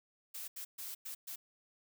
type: noise bursts at uneven times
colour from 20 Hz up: blue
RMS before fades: -44 dBFS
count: 5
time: 0.34-0.48 / 0.56-0.65 / 0.78-0.95 / 1.05-1.15 / 1.27-1.36 s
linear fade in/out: 10 ms
effects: none